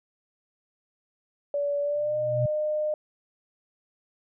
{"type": "tone with pitch glide", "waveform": "sine", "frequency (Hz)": [574, 608.1], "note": ["D5", "D#5"], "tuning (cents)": [-40, -40], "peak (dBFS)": -24, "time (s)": [1.54, 2.94], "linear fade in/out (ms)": 2, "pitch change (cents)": 100, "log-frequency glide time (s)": [1.81, 2.18]}
{"type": "tone with exponential growth", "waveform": "sine", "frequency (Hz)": 123.47, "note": "B2", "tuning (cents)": 0, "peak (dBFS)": -21, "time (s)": [1.95, 2.46], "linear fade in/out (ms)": 5, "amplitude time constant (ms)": 110}
{"effects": []}